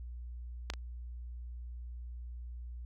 clicks, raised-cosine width 0.2 ms, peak -16 / -26 dBFS, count 2, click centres 0.701 / 0.737 s, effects added 60 Hz sine -41 dBFS peak until 2.85 s

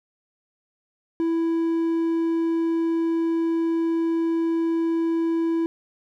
triangle tone, 330.5 Hz, E4, 5 cents sharp, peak -18 dBFS, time 1.2-5.66 s, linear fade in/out 0 ms, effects none

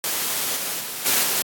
white noise with level steps, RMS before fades -24 / -27 / -31 / -19 / -22 dBFS, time 0.04-1.42 s, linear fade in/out 0 ms, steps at 0.55 / 0.79 / 1.05 / 1.22 s, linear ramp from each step 20 ms, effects high-pass 150 Hz 12 dB/octave + AAC 64 kbps

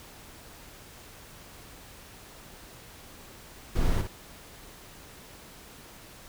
brown noise with echo, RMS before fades -24 dBFS, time 3.75-4.02 s, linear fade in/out 10 ms, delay 56 ms, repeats 1, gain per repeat -6 dB, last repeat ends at 4.076 s, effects pink hiss -49 dBFS RMS until 6.28 s

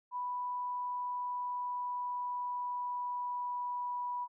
sine tone with pitch glide, 987.8 to 980.4 Hz, B5 to B5, 0 to -13 cents, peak -34 dBFS, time 0.11-4.28 s, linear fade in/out 50 ms, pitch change -13 cents, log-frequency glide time 0.5-4.02 s, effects none

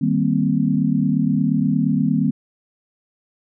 sine chord, C minor seventh, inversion first, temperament equal, 155.56 / 196 / 233.1 / 261.6 Hz, Eb3 / G3 / Bb3 / C4, 0 / 0 / 0 / 0 cents, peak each -21 dBFS, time 0.01-2.31 s, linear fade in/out 10 ms, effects none

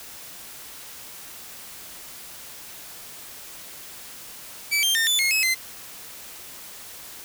sawtooth tone with pitch steps, 2305 / 3172 / 1816 / 3493 / 2154 / 2570 / 2066 Hz, D7 / G7 / A#6 / A7 / C7 / E7 / C7, -33 / +20 / -46 / -13 / +50 / -45 / -22 cents, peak -16 dBFS, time 4.71-5.55 s, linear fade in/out 20 ms, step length 120 ms, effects white hiss -41 dBFS RMS until 7.24 s

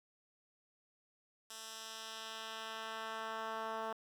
10% pulse tone with band-pass filter sweep, 222.2 Hz, A3, 17 cents sharp, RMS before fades -44 dBFS, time 1.5-3.93 s, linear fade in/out 5 ms, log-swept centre 7100 to 880 Hz, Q 0.87, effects 10-bit

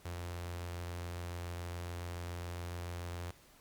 sawtooth tone with notch filter, 87.1 Hz, F2, 4 cents flat, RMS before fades -42 dBFS, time 0.05-3.31 s, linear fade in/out 5 ms, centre 210 Hz, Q 1, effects pink hiss -62 dBFS RMS until 3.6 s + Opus 48 kbps

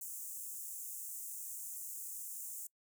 pink high-pass noise, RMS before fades -45 dBFS, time 0.01-2.67 s, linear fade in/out 5 ms, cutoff 6900 Hz, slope 48 dB/octave, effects noise-tail reverb RT60 0.1 s tail -24 dB re dry

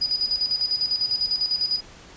sine tone with tremolo, 4939 Hz, D#8, 14 cents flat, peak -19 dBFS, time 0.01-1.81 s, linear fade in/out 10 ms, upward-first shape square, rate 10 Hz, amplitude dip 65%, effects pink hiss -46 dBFS RMS until 2.16 s + resampled to 16000 Hz

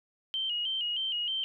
sine tone with vibrato, 3002 Hz, F#7, 24 cents sharp, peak -29 dBFS, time 0.34-1.44 s, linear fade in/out 0 ms, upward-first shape square, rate 3.2 Hz, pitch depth 68 cents each way, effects none

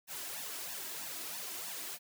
white noise with flanger, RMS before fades -42 dBFS, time 0.07-1.99 s, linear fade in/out 50 ms, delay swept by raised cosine 1.1 to 3.1 ms, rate 3.1 Hz, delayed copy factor +0.7, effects high-pass 150 Hz 12 dB/octave

